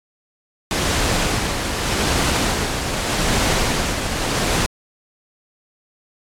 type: noise with tremolo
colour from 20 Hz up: pink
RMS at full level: -18 dBFS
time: 0.71-4.66 s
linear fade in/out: 0 ms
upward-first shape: sine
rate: 0.82 Hz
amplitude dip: 45%
effects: low-pass 9000 Hz 12 dB/octave + AAC 64 kbps